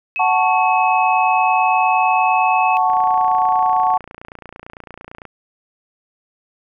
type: tone with pitch glide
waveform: sine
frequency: 2567 to 2583 Hz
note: E7 to E7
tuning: -47 to -36 cents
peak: -21 dBFS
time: 0.16-2.77 s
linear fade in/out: 0 ms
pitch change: +11 cents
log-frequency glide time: 1.03-2.66 s
type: chord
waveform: sine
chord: F# minor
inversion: none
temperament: equal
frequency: 740 / 880 / 1108.7 Hz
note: F#5 / A5 / C#6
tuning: 0 / 0 / 0 cents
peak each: -16 / -17 / -19 dBFS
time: 0.19-3.98 s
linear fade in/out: 10 ms
type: click train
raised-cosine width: 0.5 ms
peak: -20 dBFS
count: 69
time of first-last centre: 2.9-5.253 s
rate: 28.9 Hz
effects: none